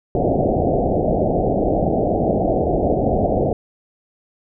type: low-pass noise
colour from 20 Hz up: white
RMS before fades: -18 dBFS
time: 0.15-3.53 s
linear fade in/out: 2 ms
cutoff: 750 Hz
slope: 96 dB/octave
effects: none